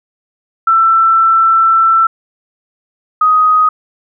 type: tone pair in turn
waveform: sine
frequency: 1335 / 1253.2 Hz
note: E6 / D#6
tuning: +22 / +12 cents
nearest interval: minor second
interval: 110 cents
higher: first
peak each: -6 dBFS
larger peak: neither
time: 0.67-2.07 / 3.21-3.69 s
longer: first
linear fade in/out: 5 ms
effects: none